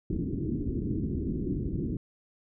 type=low-pass noise; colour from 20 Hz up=white; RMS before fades=-31 dBFS; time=0.1-1.97 s; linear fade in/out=2 ms; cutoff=350 Hz; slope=48 dB/octave; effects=none